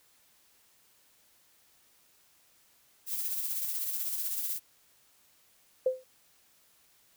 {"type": "noise with tremolo", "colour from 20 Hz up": "violet", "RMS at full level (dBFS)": -32, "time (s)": [3.06, 4.6], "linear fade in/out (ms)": 50, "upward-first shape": "sine", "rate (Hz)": 16, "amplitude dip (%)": 40}
{"type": "tone with exponential decay", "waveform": "sine", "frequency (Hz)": 515, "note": "C5", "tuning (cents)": -28, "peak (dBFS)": -20, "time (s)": [5.86, 6.04], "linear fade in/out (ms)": 5, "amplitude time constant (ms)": 39}
{"effects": ["white hiss -65 dBFS RMS until 7.16 s"]}